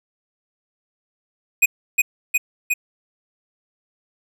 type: tone with echo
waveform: square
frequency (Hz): 2489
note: D#7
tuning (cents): 0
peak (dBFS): -11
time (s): 1.62-1.66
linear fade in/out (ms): 10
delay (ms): 360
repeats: 3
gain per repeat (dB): -2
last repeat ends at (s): 2.74
effects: none